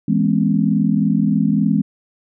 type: chord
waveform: sine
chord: C# minor seventh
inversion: first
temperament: equal with one note detuned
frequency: 164.81 / 207.7 / 246.9 / 270.2 Hz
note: E3 / G#3 / B3 / C#4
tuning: 0 / 0 / 0 / -44 cents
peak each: -19 / -16 / -22 / -21 dBFS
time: 0.08-1.82 s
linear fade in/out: 5 ms
effects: none

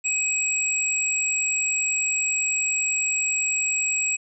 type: tone pair together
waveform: sine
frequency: 2539 / 7675 Hz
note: D#7 / A#8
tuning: +34 / +50 cents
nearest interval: octave + perfect fifth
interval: 1916 cents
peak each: -24 / -24 dBFS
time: 0.04-4.17 s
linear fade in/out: 20 ms
effects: none

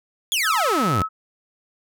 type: exponential sweep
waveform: sawtooth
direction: down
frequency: 3520 to 82.3 Hz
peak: -16 dBFS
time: 0.32-1.02 s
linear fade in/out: 0 ms
type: tone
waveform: sine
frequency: 1293 Hz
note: E6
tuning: 34 cents flat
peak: -21 dBFS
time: 0.43-1.09 s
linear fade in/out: 50 ms
effects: none

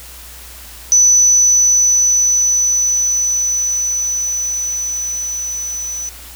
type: tone with level ramp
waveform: sine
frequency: 5980 Hz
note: F#8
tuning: 17 cents sharp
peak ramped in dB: -6 to -21 dBFS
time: 0.92-6.09 s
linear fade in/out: 0 ms
effects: added 60 Hz sine -38 dBFS peak until 6.35 s + white hiss -36 dBFS RMS until 6.35 s

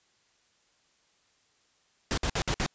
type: noise bursts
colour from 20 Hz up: pink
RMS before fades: -28 dBFS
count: 5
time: 2.11-2.663 s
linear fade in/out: 0 ms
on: 65 ms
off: 57 ms
effects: white hiss -68 dBFS RMS until 2.74 s + resampled to 16000 Hz

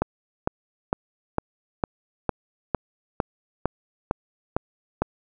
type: click train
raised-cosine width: 1 ms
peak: -7 dBFS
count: 12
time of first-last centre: 0.02-5.02 s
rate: 2.2 Hz
effects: none

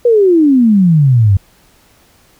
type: exponential sweep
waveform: sine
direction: down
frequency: 493.9 to 93.3 Hz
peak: -5 dBFS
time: 0.05-1.37 s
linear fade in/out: 5 ms
effects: pink hiss -49 dBFS RMS until 2.39 s

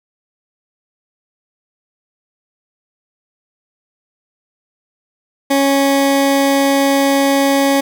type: tone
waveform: 20% pulse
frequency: 276.3 Hz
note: C#4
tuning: 6 cents flat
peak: -6 dBFS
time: 5.5-7.81 s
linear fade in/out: 10 ms
effects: none

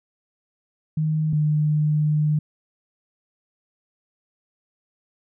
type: tone pair in turn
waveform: sine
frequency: 155.56 / 151.39 Hz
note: D#3 / D#3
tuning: 0 / -47 cents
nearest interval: unison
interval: 47 cents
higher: first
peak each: -19 / -17 dBFS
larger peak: second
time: 0.97-1.33 / 1.33-2.39 s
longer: second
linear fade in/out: 5 ms
effects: none

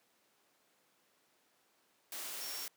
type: tone in noise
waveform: sine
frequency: 5510 Hz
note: F8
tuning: 24 cents flat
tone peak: -45 dBFS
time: 2.41-2.65 s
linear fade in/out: 2 ms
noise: white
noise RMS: -43 dBFS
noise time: 2.12-2.68 s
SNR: -5 dB
effects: pink hiss -72 dBFS RMS until 2.76 s + high-pass 300 Hz 12 dB/octave

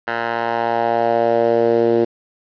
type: tone with band-pass filter sweep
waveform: 10% pulse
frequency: 116.6 Hz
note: A#2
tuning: 1 cent sharp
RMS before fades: -17 dBFS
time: 0.07-2.05 s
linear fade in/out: 10 ms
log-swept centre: 1300 to 380 Hz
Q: 2.4
effects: resampled to 11025 Hz + 7-bit

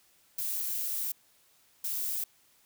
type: noise bursts at uneven times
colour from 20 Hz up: violet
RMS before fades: -33 dBFS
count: 2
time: 0.38-1.12 / 1.84-2.24 s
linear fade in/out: 5 ms
effects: white hiss -65 dBFS RMS until 2.65 s

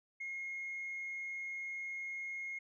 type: tone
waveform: sine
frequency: 2151 Hz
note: C7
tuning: 47 cents sharp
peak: -38 dBFS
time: 0.2-2.59 s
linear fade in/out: 10 ms
effects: tanh soft clip ceiling -36 dBFS

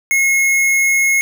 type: tone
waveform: square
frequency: 2167 Hz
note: C#7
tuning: 40 cents flat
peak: -12 dBFS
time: 0.11-1.21 s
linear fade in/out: 0 ms
effects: none

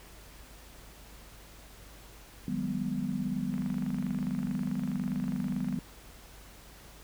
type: chord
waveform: sine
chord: G# minor seventh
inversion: second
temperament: equal with one note detuned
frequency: 155.56 / 185 / 202.8 / 246.9 Hz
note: D#3 / F#3 / G#3 / B3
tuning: 0 / 0 / -41 / 0 cents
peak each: -38 / -35 / -35 / -34 dBFS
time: 2.48-5.79 s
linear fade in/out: 2 ms
type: click train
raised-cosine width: 0.5 ms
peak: -31 dBFS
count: 55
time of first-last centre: 3.54-5.726 s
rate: 24.7 Hz
effects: added 50 Hz sine -53 dBFS peak until 7.03 s + pink hiss -53 dBFS RMS until 7.03 s

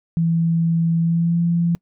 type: tone with pitch glide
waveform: sine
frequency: 166 to 170.27 Hz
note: E3 to F3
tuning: +12 to -44 cents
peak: -15 dBFS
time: 0.17-1.75 s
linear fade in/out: 0 ms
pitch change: +44 cents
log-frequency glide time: 0.99-1.4 s
effects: noise-tail reverb RT60 0.1 s tail -26 dB re dry

